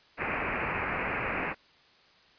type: low-pass noise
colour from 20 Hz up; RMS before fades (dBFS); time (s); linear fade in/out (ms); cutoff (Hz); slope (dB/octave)
white; -32; 0.17-1.55; 50; 2600; 96
effects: white hiss -60 dBFS RMS until 2.38 s + resampled to 11025 Hz